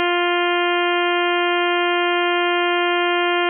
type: harmonic tone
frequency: 350.6 Hz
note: F4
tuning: 7 cents sharp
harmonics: 1 / 2 / 3 / 4 / 5 / 6 / 7 / 8 / 9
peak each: -20 / -23 / -25 / -26 / -27 / -28 / -28 / -29 / -30 dBFS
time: 0-3.49 s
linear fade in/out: 0 ms
effects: none